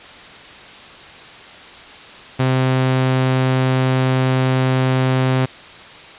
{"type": "tone", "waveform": "sawtooth", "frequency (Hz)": 130, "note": "C3", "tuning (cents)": -11, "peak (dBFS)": -10, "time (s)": [2.39, 5.46], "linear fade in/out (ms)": 10, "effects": ["white hiss -38 dBFS RMS until 6.18 s", "resampled to 8000 Hz"]}